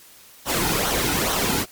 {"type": "noise with flanger", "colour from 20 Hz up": "pink", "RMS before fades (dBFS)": -22, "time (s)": [0.45, 1.66], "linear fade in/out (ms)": 50, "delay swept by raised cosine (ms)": [0.41, 1.81], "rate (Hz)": 2.3, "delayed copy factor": -0.6, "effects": ["white hiss -48 dBFS RMS until 1.71 s", "MP3 96 kbps"]}